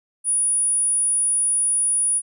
sine tone, 9720 Hz, D#9, 42 cents flat, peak -17 dBFS, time 0.24-2.22 s, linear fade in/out 50 ms, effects none

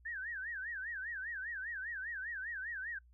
sine tone with vibrato, 1695 Hz, G#6, 35 cents sharp, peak -39 dBFS, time 0.05-2.99 s, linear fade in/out 10 ms, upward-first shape sine, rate 5 Hz, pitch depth 210 cents each way, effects noise-tail reverb RT60 0.1 s tail -24 dB re dry + added 60 Hz sine -60 dBFS peak until 3.13 s

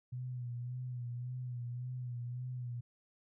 sine tone with vibrato, 123.47 Hz, B2, in tune, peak -38 dBFS, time 0.12-2.81 s, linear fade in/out 10 ms, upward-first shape sine, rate 1.8 Hz, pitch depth 45 cents each way, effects none

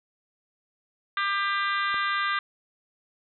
harmonic tone, 397.8 Hz, G4, 25 cents sharp, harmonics 3 / 4 / 5 / 6 / 7 / 8 / 9 / 10, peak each -27 / -29 / -32 / -39 / -40 / -41 / -36 / -42 dBFS, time 1.17-2.39 s, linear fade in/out 2 ms
click, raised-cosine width 1 ms, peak -27 dBFS, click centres 1.943 s
effects none

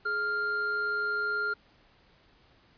triangle tone pair together, 420.3 / 1398 Hz, G#4 / F6, +21 / +1 cents, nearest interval octave + major sixth, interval 2080 cents, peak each -36 / -26 dBFS, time 0.05-1.54 s, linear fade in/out 10 ms, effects pink hiss -62 dBFS RMS until 2.77 s + resampled to 11025 Hz

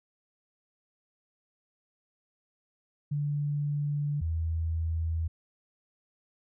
sine tone pair in turn, 145.8 / 81.59 Hz, D3 / E2, -12 / -17 cents, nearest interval minor seventh, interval 1005 cents, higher first, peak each -27 dBFS, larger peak neither, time 3.11-4.21 / 4.21-5.28 s, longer first, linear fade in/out 10 ms, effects none

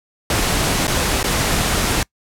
pink noise with dropouts, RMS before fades -18 dBFS, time 0.3-2.03 s, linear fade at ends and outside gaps 2 ms, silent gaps 0.87-0.878 / 1.23-1.241 s, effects noise-tail reverb RT60 0.1 s tail -25 dB re dry + low-pass 12000 Hz 12 dB/octave

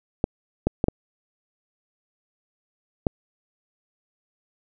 clicks, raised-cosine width 2 ms, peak -6 dBFS, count 5, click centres 0.241 / 0.67 / 0.841 / 0.884 / 3.068 s, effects none

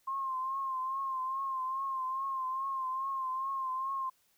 sine tone with vibrato, 1060 Hz, C6, 22 cents sharp, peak -32 dBFS, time 0.07-4.1 s, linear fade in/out 10 ms, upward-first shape triangle, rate 2.4 Hz, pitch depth 56 cents each way, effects white hiss -71 dBFS RMS until 4.37 s

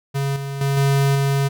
square tone with level steps, 138.59 Hz, C#3, in tune, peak -20 / -26 / -18 / -15 / -17 dBFS, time 0.14-1.49 s, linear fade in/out 20 ms, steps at 0.36 / 0.61 / 0.77 / 1.15 s, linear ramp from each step 2 ms, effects none

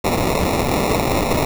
blue noise with sample-and-hold, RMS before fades -18 dBFS, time 0.04-1.45 s, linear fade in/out 5 ms, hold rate 1575 Hz, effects none

